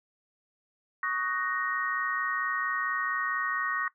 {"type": "chord", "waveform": "sine", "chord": "D# minor seventh", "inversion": "third", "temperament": "just", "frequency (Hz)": [1120.1, 1244.5, 1493.4, 1866.8], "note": ["C#6", "D#6", "F#6", "A#6"], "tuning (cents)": [18, 0, 16, 2], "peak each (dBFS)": [-32, -36, -35, -32], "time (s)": [1.03, 3.88], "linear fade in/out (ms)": 2, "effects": ["noise-tail reverb RT60 0.1 s tail -17 dB re dry"]}